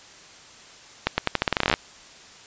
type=accelerating click train; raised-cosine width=0.3 ms; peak=-3 dBFS; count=16; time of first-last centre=1.07-1.739 s; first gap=110 ms; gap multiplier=0.85; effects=white hiss -47 dBFS RMS until 2.46 s + resampled to 16000 Hz